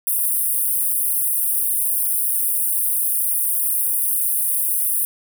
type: high-pass noise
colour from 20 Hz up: pink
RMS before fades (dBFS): -20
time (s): 0.07-5.05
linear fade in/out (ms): 0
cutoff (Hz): 9100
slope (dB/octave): 96
effects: none